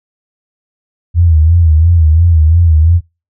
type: tone with vibrato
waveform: sine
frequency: 81.8 Hz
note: E2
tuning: 13 cents flat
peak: -4 dBFS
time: 1.14-3.01 s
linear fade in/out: 50 ms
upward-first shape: sine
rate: 2.9 Hz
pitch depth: 100 cents each way
effects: noise-tail reverb RT60 0.3 s tail -26 dB re dry